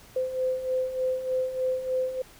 sine beating tone pair, 512 / 515.3 Hz, C5 / C5, -38 / -27 cents, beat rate 3.3 Hz, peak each -32 / -26 dBFS, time 0.16-2.22 s, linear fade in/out 5 ms, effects pink hiss -52 dBFS RMS until 2.39 s

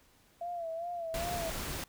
sine tone with vibrato, 677 Hz, E5, 46 cents sharp, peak -35 dBFS, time 0.41-1.5 s, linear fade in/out 5 ms, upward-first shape sine, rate 2.5 Hz, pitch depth 70 cents each way
pink noise, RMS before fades -38 dBFS, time 1.14-1.84 s, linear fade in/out 2 ms
effects pink hiss -65 dBFS RMS until 1.88 s

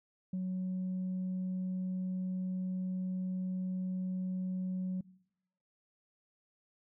sine tone, 185 Hz, F#3, in tune, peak -31 dBFS, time 0.33-5.01 s, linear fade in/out 5 ms, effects noise-tail reverb RT60 0.8 s tail -23 dB re dry + tanh soft clip ceiling -31 dBFS

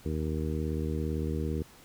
harmonic tone, 77.78 Hz, D#2, in tune, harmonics 1 / 2 / 3 / 4 / 5 / 6, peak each -32 / -35 / -37 / -38 / -39 / -40 dBFS, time 0.05-1.63 s, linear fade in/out 10 ms, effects pink hiss -55 dBFS RMS until 1.84 s

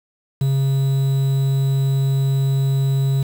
triangle tone with quantisation, 135.9 Hz, C#3, 34 cents flat, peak -13 dBFS, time 0.41-3.23 s, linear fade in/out 5 ms, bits 6, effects none

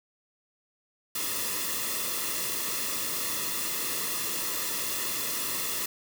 white noise with comb filter, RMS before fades -31 dBFS, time 1.15-5.86 s, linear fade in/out 5 ms, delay 1.3 ms, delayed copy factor -0.7, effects none

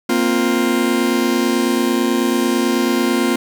40% pulse chord, Bb suspended second, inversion none, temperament just, 233.1 / 262.2 / 349.6 Hz, Bb3 / C4 / F4, 0 / +4 / +2 cents, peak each -18 dBFS, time 0.09-3.36 s, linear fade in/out 5 ms, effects 8-bit

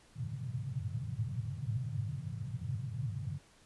white band-pass noise, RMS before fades -38 dBFS, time 0.15-3.39 s, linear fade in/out 20 ms, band 100 to 140 Hz, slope 48 dB/octave, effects pink hiss -63 dBFS RMS until 3.65 s + resampled to 24000 Hz

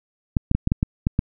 clicks, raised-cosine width 5 ms, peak -6 dBFS, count 8, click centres 0.368 / 0.514 / 0.55 / 0.674 / 0.719 / 0.829 / 1.069 / 1.191 s, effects none

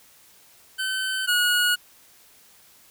25% pulse tone pair in turn, 1531 / 1451.3 Hz, G6 / F#6, -41 / -34 cents, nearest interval minor second, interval 93 cents, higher first, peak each -21 / -15 dBFS, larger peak second, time 0.78-1.27 / 1.27-1.76 s, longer neither, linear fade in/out 20 ms, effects white hiss -54 dBFS RMS until 2.9 s

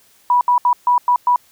sine tone bursts at uneven times, 979 Hz, B5, 15 cents flat, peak -10 dBFS, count 6, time 0.3-0.41 / 0.48-0.58 / 0.65-0.73 / 0.87-0.98 / 1.08-1.16 / 1.27-1.36 s, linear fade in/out 2 ms, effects white hiss -53 dBFS RMS until 1.51 s

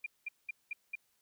sine tone bursts, 2400 Hz, D7, 37 cents sharp, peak -35 dBFS, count 5, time 0.04-0.955 s, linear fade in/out 5 ms, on 23 ms, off 200 ms, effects white hiss -75 dBFS RMS until 1.21 s

